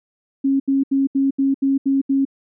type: tone bursts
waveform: sine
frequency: 272.6 Hz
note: C#4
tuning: 29 cents flat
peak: -14 dBFS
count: 8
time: 0.44-2.252 s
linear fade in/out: 10 ms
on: 160 ms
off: 76 ms
effects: none